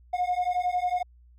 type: beating tone pair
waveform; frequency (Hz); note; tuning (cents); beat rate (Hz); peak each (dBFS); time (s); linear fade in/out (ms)
triangle; 715 / 726; F5 / F#5; +41 / -33; 11; -24; 0.13-1.03; 10
effects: tanh soft clip ceiling -19 dBFS + added 60 Hz sine -52 dBFS peak until 1.38 s